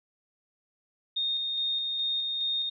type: tone with tremolo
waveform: sine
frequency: 3684 Hz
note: A#7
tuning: 21 cents flat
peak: -26 dBFS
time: 1.16-2.7 s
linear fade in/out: 10 ms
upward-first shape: square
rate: 2.4 Hz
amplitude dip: 25%
effects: none